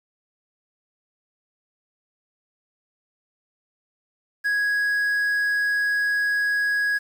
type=tone with quantisation; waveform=triangle; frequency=1661.2 Hz; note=G#6; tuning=in tune; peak=-18 dBFS; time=4.44-6.99 s; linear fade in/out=20 ms; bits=8; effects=none